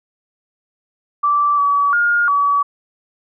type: tone with pitch steps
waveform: sine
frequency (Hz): 1165 / 1141 / 1420 / 1140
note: D6 / C#6 / F6 / C#6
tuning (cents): -14 / +50 / +28 / +48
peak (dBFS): -12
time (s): 1.23-2.63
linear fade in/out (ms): 10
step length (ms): 350
effects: none